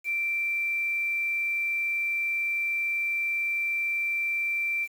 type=tone with quantisation; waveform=sine; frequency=2349 Hz; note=D7; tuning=in tune; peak=-25 dBFS; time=0.04-4.88 s; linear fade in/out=50 ms; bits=8; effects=none